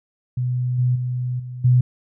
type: tone with level steps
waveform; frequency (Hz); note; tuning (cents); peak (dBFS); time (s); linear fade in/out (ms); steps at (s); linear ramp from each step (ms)
sine; 124.9; B2; +20; -19 / -15 / -21 / -29 / -11; 0.37-1.81; 5; 0.78 / 0.95 / 1.39 / 1.64; 10
effects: none